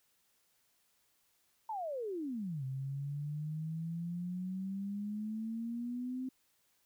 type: exponential two-way sweep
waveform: sine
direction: down then up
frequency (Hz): 921 to 130.81 to 260.9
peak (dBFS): -36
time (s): 1.69-6.29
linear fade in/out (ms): 5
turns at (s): 2.64
effects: white hiss -74 dBFS RMS until 6.85 s